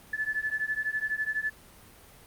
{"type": "beating tone pair", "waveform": "sine", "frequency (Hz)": [1729, 1741], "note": ["A6", "A6"], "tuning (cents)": [-31, -19], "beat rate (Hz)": 12, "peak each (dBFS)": -31, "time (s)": [0.13, 1.5], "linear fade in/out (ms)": 5, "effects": ["pink hiss -53 dBFS RMS until 2.26 s", "Opus 32 kbps"]}